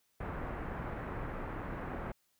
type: low-pass noise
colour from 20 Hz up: pink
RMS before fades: -40 dBFS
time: 0.2-2.12 s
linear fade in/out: 5 ms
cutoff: 1800 Hz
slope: 24 dB/octave
effects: white hiss -75 dBFS RMS until 2.39 s